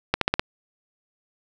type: accelerating click train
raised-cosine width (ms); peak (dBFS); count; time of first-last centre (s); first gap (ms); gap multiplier
0.3; -3; 5; 0.14-0.395; 73; 0.91
effects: none